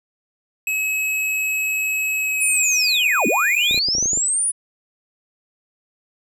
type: tone with pitch glide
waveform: square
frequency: 2567 to 2440 Hz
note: E7 to D#7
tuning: -47 to -34 cents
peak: -20 dBFS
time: 0.67-3.79 s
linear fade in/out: 2 ms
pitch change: -87 cents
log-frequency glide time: 2.18-3.57 s
type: linear two-way sweep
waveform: sine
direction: down then up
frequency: 9956 to 186 to 9956 Hz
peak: -17 dBFS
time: 2.4-4.52 s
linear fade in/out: 20 ms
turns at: 3.27 s
type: clicks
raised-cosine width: 2 ms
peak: -18 dBFS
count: 10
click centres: 3.711 / 3.745 / 3.777 / 3.886 / 3.951 / 3.983 / 4.027 / 4.058 / 4.133 / 4.174 s
effects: none